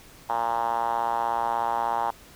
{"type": "tone with band-pass filter", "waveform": "5% pulse", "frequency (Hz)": 116.54, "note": "A#2", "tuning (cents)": 0, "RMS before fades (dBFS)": -26, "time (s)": [0.29, 2.11], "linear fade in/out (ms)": 10, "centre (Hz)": 870, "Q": 4.8, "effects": ["pink hiss -50 dBFS RMS until 2.35 s"]}